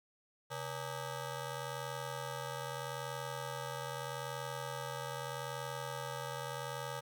15% pulse ring-modulated tone, 349.2 Hz, F4, in tune, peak -30 dBFS, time 0.5-7.01 s, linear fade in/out 20 ms, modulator 215 Hz, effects none

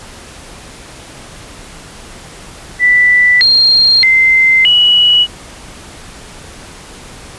sine tone with pitch steps, 1976 / 4210 / 2076 / 2931 Hz, B6 / C8 / C7 / F#7, 0 / +10 / -14 / -17 cents, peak -5 dBFS, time 2.79-5.27 s, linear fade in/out 50 ms, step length 620 ms, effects pink hiss -33 dBFS RMS until 7.38 s + resampled to 24000 Hz

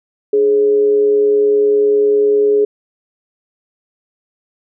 sine tone with amplitude modulation, 417.5 Hz, G#4, 9 cents sharp, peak -7 dBFS, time 0.33-2.65 s, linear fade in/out 5 ms, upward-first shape sine, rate 120 Hz, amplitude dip 40%, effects none

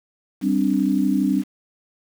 sine chord, G suspended fourth, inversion none, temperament equal, 196 / 261.6 / 293.7 Hz, G3 / C4 / D4, 0 / 0 / 0 cents, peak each -21 dBFS, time 0.41-1.44 s, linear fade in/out 50 ms, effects 7-bit

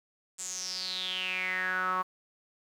sawtooth tone with band-pass filter sweep, 185 Hz, F#3, in tune, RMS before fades -33 dBFS, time 0.38-2.03 s, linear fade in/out 20 ms, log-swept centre 7700 to 1100 Hz, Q 8.1, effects 10-bit

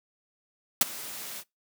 white noise with ADSR envelope, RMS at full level -17 dBFS, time 0.81-1.44 s, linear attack 3 ms, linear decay 21 ms, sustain -22 dB, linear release 52 ms, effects noise-tail reverb RT60 0.2 s tail -24 dB re dry + high-pass 150 Hz 12 dB/octave

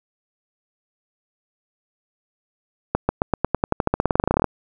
accelerating click train, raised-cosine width 1 ms, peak -3 dBFS, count 24, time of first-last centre 2.95-4.443 s, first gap 140 ms, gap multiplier 0.92, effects none

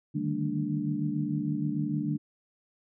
sine tone cluster, 147.9 / 154.5 / 195.6 / 223.9 / 294 Hz, D3 / D#3 / G3 / A3 / D4, +13 / -12 / -4 / +30 / +2 cents, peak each -34 / -34 / -35 / -34 / -32 dBFS, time 0.14-2.18 s, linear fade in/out 20 ms, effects none

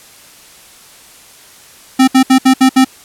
square tone bursts, 261.6 Hz, C4, in tune, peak -5 dBFS, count 6, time 1.99-2.847 s, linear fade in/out 10 ms, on 87 ms, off 67 ms, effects white hiss -40 dBFS RMS until 3.04 s + low-pass 12000 Hz 12 dB/octave

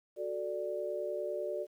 sine chord, D major, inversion first, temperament equal, 370 / 440 / 587.3 Hz, F#4 / A4 / D5, 0 / 0 / 0 cents, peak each -39 / -40 / -36 dBFS, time 0.16-1.67 s, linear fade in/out 50 ms, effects 11-bit

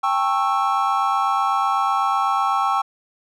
triangle chord, A dominant seventh, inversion third, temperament just, 792 / 880 / 1100 / 1320 Hz, G5 / A5 / C#6 / E6, +18 / 0 / -14 / +2 cents, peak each -20 / -25 / -20 / -21 dBFS, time 0.03-2.82 s, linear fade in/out 10 ms, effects none

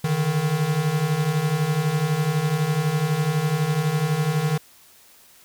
square beating tone pair, 144.4 / 156.4 Hz, D3 / D#3, -29 / +9 cents, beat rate 12 Hz, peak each -26 / -22 dBFS, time 0.04-4.58 s, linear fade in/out 5 ms, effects white hiss -52 dBFS RMS until 5.44 s

